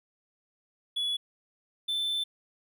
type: tone pair in turn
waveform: triangle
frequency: 3400 / 3533 Hz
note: G#7 / A7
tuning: +40 / +6 cents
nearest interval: minor second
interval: 66 cents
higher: second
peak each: -26 dBFS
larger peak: neither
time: 0.96-1.17 / 1.88-2.24 s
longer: second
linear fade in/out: 10 ms
effects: none